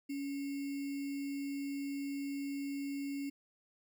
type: tone with sample-and-hold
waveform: sine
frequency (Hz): 280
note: C#4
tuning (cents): +18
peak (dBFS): -36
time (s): 0.09-3.3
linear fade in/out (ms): 10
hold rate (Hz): 2450
effects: none